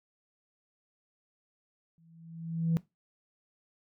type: tone with exponential growth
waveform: sine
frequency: 164.8 Hz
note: E3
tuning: in tune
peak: -21 dBFS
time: 1.98-2.77 s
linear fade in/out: 0 ms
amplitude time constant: 170 ms
effects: noise-tail reverb RT60 0.2 s tail -20 dB re dry + tanh soft clip ceiling -21 dBFS